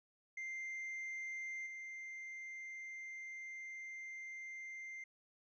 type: tone with level steps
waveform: triangle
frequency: 2093 Hz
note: C7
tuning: in tune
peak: -40 / -44 dBFS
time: 0.37-5.04 s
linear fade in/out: 5 ms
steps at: 1.66 s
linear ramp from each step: 10 ms
effects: resampled to 16000 Hz